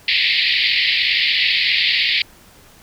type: band-pass noise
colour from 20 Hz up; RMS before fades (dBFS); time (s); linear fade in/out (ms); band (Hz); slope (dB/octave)
pink; -17; 0.08-2.22; 2; 1900 to 4700; 96
effects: pink hiss -47 dBFS RMS until 2.82 s